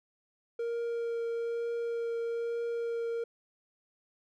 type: tone with vibrato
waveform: triangle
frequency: 466.2 Hz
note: A#4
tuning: in tune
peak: -29 dBFS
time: 0.59-3.24 s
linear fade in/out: 5 ms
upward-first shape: triangle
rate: 1.1 Hz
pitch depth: 10 cents each way
effects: none